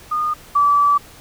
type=tone pair in turn; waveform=sine; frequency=1223 / 1154.4 Hz; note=D#6 / D6; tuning=-30 / -30 cents; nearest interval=minor second; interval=100 cents; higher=first; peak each=-17 / -11 dBFS; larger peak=second; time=0.11-0.34 / 0.55-0.98 s; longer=second; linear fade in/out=10 ms; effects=pink hiss -43 dBFS RMS until 1.2 s